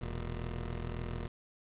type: tone pair together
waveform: 15% pulse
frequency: 41.83 / 118.3 Hz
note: E1 / A#2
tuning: +26 / +26 cents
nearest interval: octave + tritone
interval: 1800 cents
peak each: -31 / -38 dBFS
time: 0.01-1.28 s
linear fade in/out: 10 ms
effects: resampled to 8000 Hz + 9-bit